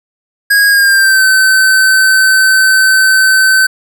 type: tone with pitch glide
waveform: square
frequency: 1643 to 1533 Hz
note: G#6 to G6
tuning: -19 to -39 cents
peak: -6 dBFS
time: 0.5-3.67 s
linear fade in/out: 10 ms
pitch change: -120 cents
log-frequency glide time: 0.68-1.24 s
effects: none